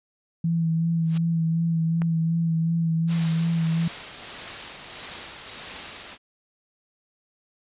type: tone with vibrato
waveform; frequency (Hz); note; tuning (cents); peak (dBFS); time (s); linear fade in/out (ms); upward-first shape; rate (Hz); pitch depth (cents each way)
sine; 164.81; E3; 0; -20; 0.44-3.88; 5; sine; 2.7; 25
type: noise with exponential growth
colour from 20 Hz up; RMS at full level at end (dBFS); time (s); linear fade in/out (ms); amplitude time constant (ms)
white; -32; 1.02-1.18; 5; 34
type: click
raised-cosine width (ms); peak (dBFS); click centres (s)
0.5; -19; 2.019
type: noise with tremolo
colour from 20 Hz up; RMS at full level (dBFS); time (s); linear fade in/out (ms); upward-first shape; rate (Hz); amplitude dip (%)
white; -33; 3.07-6.18; 50; triangle; 1.6; 35
effects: resampled to 8000 Hz